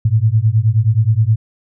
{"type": "beating tone pair", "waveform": "sine", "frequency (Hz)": [105.6, 115.1], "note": ["G#2", "A#2"], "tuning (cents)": [29, -22], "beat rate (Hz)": 9.5, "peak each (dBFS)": -13, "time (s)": [0.05, 1.36], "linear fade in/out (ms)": 5, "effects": []}